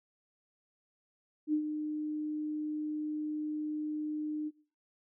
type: tone with ADSR envelope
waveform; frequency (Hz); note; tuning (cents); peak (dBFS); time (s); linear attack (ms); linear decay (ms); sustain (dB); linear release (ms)
sine; 303.8; D#4; -41; -25; 1.47-4.51; 62; 86; -8; 37
effects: noise-tail reverb RT60 0.5 s tail -23 dB re dry